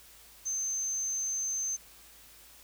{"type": "tone", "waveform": "sine", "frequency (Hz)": 6250, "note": "G8", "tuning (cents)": -6, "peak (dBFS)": -30, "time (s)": [0.45, 1.77], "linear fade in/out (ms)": 20, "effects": ["added 54 Hz sine -64 dBFS peak until 2.63 s", "white hiss -55 dBFS RMS until 2.63 s"]}